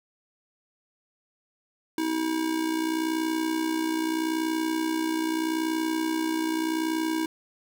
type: tone with amplitude modulation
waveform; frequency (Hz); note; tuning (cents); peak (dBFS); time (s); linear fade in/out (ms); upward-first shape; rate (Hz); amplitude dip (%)
square; 320.4; E4; -49; -23; 1.98-7.26; 2; sine; 60.8; 60
effects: none

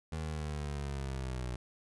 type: linear sweep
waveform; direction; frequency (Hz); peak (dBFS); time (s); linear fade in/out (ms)
25% pulse; down; 80 to 60.7; -32; 0.12-1.56; 5
effects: resampled to 24000 Hz

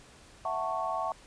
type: chord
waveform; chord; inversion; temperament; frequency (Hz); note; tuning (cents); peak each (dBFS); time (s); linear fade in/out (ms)
sine; F# minor seventh; third; equal with one note detuned; 659.3 / 740 / 888.2 / 1108.7; E5 / F#5 / A5 / C#6; 0 / 0 / +16 / 0; -35 / -35 / -36 / -34; 0.45-1.12; 2
effects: pink hiss -55 dBFS RMS until 1.26 s + resampled to 22050 Hz

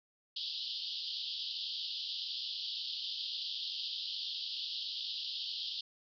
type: band-pass noise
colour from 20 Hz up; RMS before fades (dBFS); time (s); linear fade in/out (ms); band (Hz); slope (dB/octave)
pink; -40; 0.36-5.81; 5; 3000 to 5000; 96
effects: none

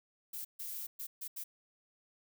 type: noise bursts at uneven times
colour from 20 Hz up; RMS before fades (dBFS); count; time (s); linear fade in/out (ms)
violet; -42; 5; 0.33-0.45 / 0.59-0.87 / 0.99-1.07 / 1.21-1.28 / 1.36-1.44; 10
effects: none

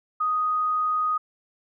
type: tone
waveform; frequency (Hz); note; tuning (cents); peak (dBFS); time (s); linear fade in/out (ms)
sine; 1246; D#6; +2; -21; 0.2-1.18; 10
effects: none

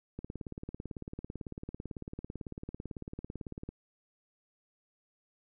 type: click train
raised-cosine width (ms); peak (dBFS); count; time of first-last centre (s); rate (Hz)
3; -27; 64; 0.19-3.69; 18
effects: none

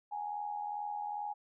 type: tone with amplitude modulation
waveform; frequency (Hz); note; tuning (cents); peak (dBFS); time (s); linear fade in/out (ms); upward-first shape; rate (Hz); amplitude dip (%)
sine; 830.6; G#5; 0; -33; 0.11-1.34; 20; sine; 82.4; 60
effects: none

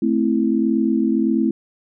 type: chord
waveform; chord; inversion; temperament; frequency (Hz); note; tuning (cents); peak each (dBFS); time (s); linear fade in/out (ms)
sine; A minor; none; equal; 220 / 261.6 / 329.6; A3 / C4 / E4; 0 / 0 / 0; -19 / -20 / -20; 0.02-1.51; 5
effects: none

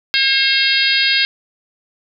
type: harmonic tone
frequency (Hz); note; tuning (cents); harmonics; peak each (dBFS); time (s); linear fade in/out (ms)
538; C5; +48; 3 / 4 / 5 / 6 / 7 / 8 / 9; -20 / -20 / -20 / -20 / -20 / -20 / -20; 0.14-1.25; 0
effects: none

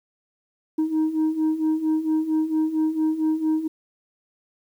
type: beating tone pair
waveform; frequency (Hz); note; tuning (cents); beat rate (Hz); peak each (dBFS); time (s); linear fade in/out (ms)
sine; 311.1 / 315.5; D#4 / D#4; 0 / +24; 4.4; -23 / -19; 0.78-3.68; 10
effects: tanh soft clip ceiling -17 dBFS + 9-bit

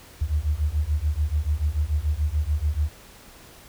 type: beating tone pair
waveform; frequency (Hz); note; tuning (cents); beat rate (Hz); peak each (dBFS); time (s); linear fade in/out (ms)
sine; 71.8 / 78.7; D2 / D#2; -39 / +20; 6.9; -24; 0.21-2.9; 10
effects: pink hiss -48 dBFS RMS until 3.68 s

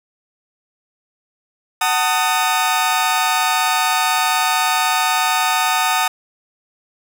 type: chord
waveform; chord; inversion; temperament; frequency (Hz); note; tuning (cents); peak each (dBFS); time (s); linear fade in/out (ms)
sawtooth; D# diminished; first; just; 746.7 / 896 / 1244.5; F#5 / A5 / D#6; +16 / +31 / 0; -16; 1.81-6.08; 5
effects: none

